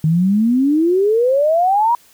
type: exponential sweep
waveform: sine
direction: up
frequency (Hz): 152.7 to 974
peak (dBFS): -11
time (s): 0.04-1.95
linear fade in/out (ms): 2
effects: white hiss -50 dBFS RMS until 2.13 s